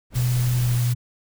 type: noise with tremolo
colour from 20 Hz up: brown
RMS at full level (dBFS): -34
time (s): 0.1-0.82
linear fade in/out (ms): 50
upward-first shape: triangle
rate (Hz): 4.6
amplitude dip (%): 30
type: noise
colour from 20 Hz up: white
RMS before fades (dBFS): -34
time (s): 0.14-0.94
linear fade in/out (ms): 20
type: tone with pitch glide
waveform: sine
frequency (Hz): 123.47 to 121.63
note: B2 to B2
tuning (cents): 0 to -26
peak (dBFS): -18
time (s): 0.15-0.95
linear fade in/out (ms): 20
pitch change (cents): -26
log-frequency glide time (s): 0.58-0.66
effects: none